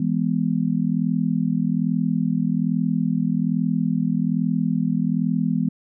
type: chord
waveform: sine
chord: E major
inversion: none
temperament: just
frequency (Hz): 164.81 / 206 / 247.2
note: E3 / G#3 / B3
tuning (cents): 0 / -14 / +2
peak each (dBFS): -23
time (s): 0-5.69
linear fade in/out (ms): 5
effects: none